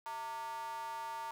square tone with high-pass filter, 130 Hz, C3, 11 cents flat, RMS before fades -42 dBFS, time 0.06-1.31 s, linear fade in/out 0 ms, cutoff 960 Hz, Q 8.7, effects none

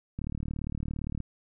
click train, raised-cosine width 5 ms, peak -22 dBFS, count 39, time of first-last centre 0.19-1.203 s, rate 37.5 Hz, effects none

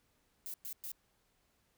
violet noise bursts, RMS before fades -43 dBFS, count 3, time 0.46-0.917 s, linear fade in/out 0 ms, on 79 ms, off 110 ms, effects pink hiss -75 dBFS RMS until 1.77 s

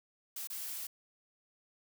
blue noise with dropouts, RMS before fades -41 dBFS, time 0.36-0.87 s, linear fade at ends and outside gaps 5 ms, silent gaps 0.473-0.5 s, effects none

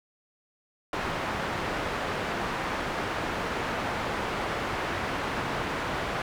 white low-pass noise, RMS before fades -31 dBFS, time 0.93-6.22 s, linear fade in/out 2 ms, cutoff 1500 Hz, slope 12 dB/octave, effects none

